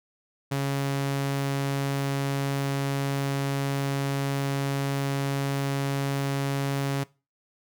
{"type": "tone", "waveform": "sawtooth", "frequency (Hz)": 138.59, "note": "C#3", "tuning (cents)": 0, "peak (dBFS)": -21, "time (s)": [0.51, 7.04], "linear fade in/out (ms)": 10, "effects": ["noise-tail reverb RT60 0.3 s tail -21 dB re dry"]}